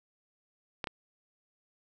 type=clicks; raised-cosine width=0.3 ms; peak=-17 / -19 dBFS; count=2; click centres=0.842 / 0.872 s; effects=none